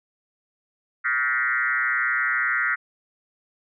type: tone with frequency modulation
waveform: sine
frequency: 1669 Hz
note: G#6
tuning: 8 cents sharp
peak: -20 dBFS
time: 1.04-2.76 s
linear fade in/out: 20 ms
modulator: 128 Hz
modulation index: 2.8
effects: none